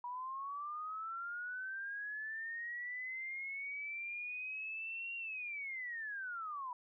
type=linear two-way sweep; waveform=sine; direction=up then down; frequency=963 to 2767 to 963 Hz; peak=-40 dBFS; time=0.04-6.73 s; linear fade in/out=2 ms; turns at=5.16 s; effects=none